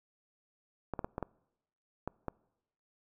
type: clicks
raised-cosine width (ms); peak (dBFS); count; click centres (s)
1; -21; 7; 0.937 / 0.992 / 1.045 / 1.181 / 1.227 / 2.076 / 2.283
effects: noise-tail reverb RT60 0.9 s tail -25 dB re dry